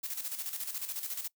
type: noise with tremolo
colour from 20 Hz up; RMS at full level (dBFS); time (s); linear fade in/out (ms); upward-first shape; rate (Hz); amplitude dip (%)
blue; -36; 0.03-1.28; 10; square; 14; 60
effects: noise-tail reverb RT60 0.1 s tail -23 dB re dry